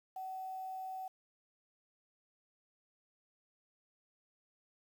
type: tone with quantisation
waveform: sine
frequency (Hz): 755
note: F#5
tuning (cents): +35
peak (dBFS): -40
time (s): 0.16-1.08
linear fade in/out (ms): 5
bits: 10
effects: none